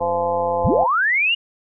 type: harmonic tone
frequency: 171.8 Hz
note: F3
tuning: 28 cents flat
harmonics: 3 / 4 / 5 / 6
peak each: -21 / -25 / -23 / -28 dBFS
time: 0-0.87 s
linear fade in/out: 20 ms
type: click train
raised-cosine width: 2 ms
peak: -22 dBFS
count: 80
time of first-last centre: 0.01-0.834 s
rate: 95.9 Hz
type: linear sweep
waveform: sine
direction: up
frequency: 31.02 to 2900 Hz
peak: -15 dBFS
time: 0.64-1.35 s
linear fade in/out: 10 ms
effects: none